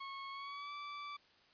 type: tone with pitch glide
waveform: sawtooth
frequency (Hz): 1096 to 1161.2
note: C#6 to D6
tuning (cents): -20 to -20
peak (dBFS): -40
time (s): 0-1.17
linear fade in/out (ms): 10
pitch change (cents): +100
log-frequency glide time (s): 0.31-0.73
effects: white hiss -67 dBFS RMS until 1.53 s + resampled to 11025 Hz